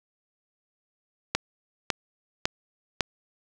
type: click train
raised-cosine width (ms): 0.2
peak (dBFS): -5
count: 4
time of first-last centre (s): 1.35-3.007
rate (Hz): 1.81
effects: none